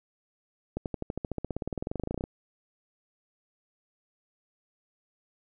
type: accelerating click train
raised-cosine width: 2 ms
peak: -18 dBFS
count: 28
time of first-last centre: 0.77-2.239 s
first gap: 88 ms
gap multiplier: 0.96
effects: none